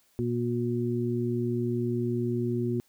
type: harmonic tone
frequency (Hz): 120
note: B2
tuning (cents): -49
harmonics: 1 / 2 / 3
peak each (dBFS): -30 / -30 / -30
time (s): 0.19-2.8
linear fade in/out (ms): 0
effects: white hiss -66 dBFS RMS until 2.88 s